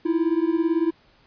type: beating tone pair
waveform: triangle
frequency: 321.3 / 339.3 Hz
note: E4 / F4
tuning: -44 / -50 cents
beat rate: 18 Hz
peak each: -20 dBFS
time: 0.05-0.91 s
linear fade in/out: 10 ms
effects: pink hiss -58 dBFS RMS until 1.26 s + resampled to 11025 Hz